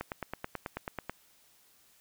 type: click train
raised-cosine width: 0.5 ms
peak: -20 dBFS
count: 11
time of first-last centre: 0.01-1.096 s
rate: 9.21 Hz
effects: white hiss -64 dBFS RMS until 2 s